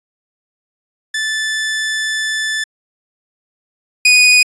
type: tone pair in turn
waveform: sawtooth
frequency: 1752 / 2478 Hz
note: A6 / D#7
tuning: -8 / -8 cents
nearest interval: tritone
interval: 600 cents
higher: second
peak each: -13 / -3 dBFS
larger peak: second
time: 1.14-2.64 / 4.05-4.43 s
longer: first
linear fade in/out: 5 ms
effects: resampled to 22050 Hz